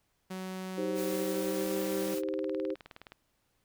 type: tone with pitch glide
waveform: sawtooth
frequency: 187 to 193.93 Hz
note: F#3 to G3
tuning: +19 to -18 cents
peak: -33 dBFS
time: 0.3-2.15 s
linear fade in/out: 10 ms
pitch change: +63 cents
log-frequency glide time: 0.85-1.81 s
type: chord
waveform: sine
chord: C minor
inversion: first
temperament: just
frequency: 314 / 392.4 / 523.3 Hz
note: Eb4 / G4 / C5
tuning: +16 / +2 / 0 cents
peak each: -35 dBFS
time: 0.77-2.75 s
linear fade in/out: 20 ms
type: noise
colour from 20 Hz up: white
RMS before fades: -43 dBFS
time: 0.94-2.22 s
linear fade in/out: 50 ms
type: click train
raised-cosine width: 0.3 ms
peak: -30 dBFS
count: 30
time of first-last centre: 1.61-3.12 s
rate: 19.2 Hz
effects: pink hiss -75 dBFS RMS until 3.64 s